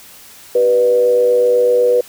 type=tone with frequency modulation; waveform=sine; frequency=490.1 Hz; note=B4; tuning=13 cents flat; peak=-9 dBFS; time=0.55-2.01 s; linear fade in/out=5 ms; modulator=108 Hz; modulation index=0.47; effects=white hiss -40 dBFS RMS until 2.08 s